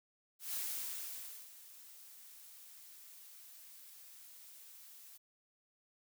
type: noise with ADSR envelope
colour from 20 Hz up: blue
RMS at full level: -39 dBFS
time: 0.39-5.18 s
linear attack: 150 ms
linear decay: 950 ms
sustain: -17 dB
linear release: 15 ms
effects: none